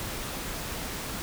pink noise, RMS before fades -35 dBFS, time 0-1.22 s, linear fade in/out 0 ms, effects none

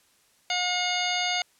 harmonic tone with a mistuned harmonic, 720 Hz, F#5, 47 cents flat, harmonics 1 / 2 / 3 / 4 / 5 / 6 / 7 / 9, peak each -30 / -36 / -30 / -32 / -32 / -36 / -35 / -36 dBFS, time 0.5-1.42 s, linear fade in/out 2 ms, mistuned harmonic 7, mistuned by -90 cents, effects white hiss -63 dBFS RMS until 1.59 s + low-pass 11000 Hz 12 dB/octave

